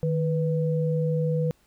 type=tone pair together; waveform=sine; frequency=155.56 / 493.9 Hz; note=D#3 / B4; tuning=0 / 0 cents; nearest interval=octave + minor sixth; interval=2000 cents; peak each=-23 / -27 dBFS; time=0.03-1.51 s; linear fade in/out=0 ms; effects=pink hiss -64 dBFS RMS until 1.66 s